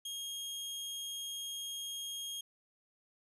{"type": "tone", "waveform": "sawtooth", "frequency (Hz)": 3252, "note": "G#7", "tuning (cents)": -37, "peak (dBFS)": -36, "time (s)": [0.05, 2.41], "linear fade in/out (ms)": 5, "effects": ["resampled to 32000 Hz"]}